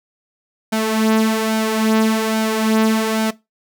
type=tone with flanger; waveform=sawtooth; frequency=220 Hz; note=A3; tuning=in tune; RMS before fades=-17 dBFS; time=0.72-3.31 s; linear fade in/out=10 ms; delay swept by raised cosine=1.3 to 4.5 ms; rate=1.2 Hz; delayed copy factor=+0.55; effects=noise-tail reverb RT60 0.2 s tail -19 dB re dry